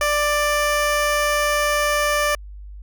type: tone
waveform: 15% pulse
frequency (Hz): 590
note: D5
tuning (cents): +8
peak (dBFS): -11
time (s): 0.01-2.35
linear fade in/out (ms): 2
effects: added 50 Hz sine -34 dBFS peak until 2.82 s